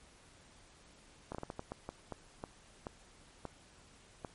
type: slowing click train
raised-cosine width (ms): 1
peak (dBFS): -26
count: 13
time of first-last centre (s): 1.32-4.248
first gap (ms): 27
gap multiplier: 1.36
effects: pink hiss -61 dBFS RMS until 4.34 s + MP3 48 kbps